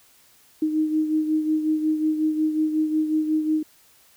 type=beating tone pair; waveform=sine; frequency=310 / 315.5 Hz; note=D#4 / D#4; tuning=-6 / +24 cents; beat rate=5.5 Hz; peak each=-20 / -28 dBFS; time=0.62-3.63 s; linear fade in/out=5 ms; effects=white hiss -56 dBFS RMS until 4.16 s